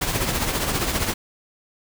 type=noise with tremolo; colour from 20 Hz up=pink; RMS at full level=-21 dBFS; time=0.01-1.14 s; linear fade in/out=10 ms; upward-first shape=triangle; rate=15 Hz; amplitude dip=60%; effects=none